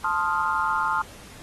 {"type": "chord", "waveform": "sine", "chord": "F dominant seventh", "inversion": "first", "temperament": "equal", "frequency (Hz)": [880, 1046.5, 1244.5, 1396.9], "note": ["A5", "C6", "Eb6", "F6"], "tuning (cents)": [0, 0, 0, 0], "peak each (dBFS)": -27, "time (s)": [0.04, 1.02], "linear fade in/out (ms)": 5, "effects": ["pink hiss -46 dBFS RMS until 1.42 s", "AAC 32 kbps"]}